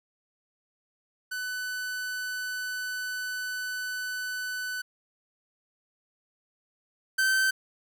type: tone pair in turn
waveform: 45% pulse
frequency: 1500 / 1542.2 Hz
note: F#6 / G6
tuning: +23 / -29 cents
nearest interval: unison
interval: 48 cents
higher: second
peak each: -31 / -22 dBFS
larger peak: second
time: 1.31-4.82 / 7.18-7.51 s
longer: first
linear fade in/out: 10 ms
effects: none